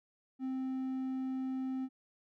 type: tone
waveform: triangle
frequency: 261.6 Hz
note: C4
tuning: in tune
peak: -32 dBFS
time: 0.39-1.89 s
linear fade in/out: 50 ms
effects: none